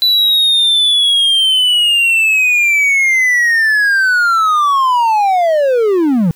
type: linear sweep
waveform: triangle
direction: down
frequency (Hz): 3985 to 154.6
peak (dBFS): -7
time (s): 0.02-6.31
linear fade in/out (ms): 0
effects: white hiss -49 dBFS RMS until 6.35 s